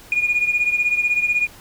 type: beating tone pair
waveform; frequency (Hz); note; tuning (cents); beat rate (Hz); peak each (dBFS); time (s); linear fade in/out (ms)
sine; 2437 / 2453; D#7 / D#7; -37 / -25; 16; -17 / -21; 0.12-1.47; 2
effects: tanh soft clip ceiling -10 dBFS + pink hiss -44 dBFS RMS until 1.6 s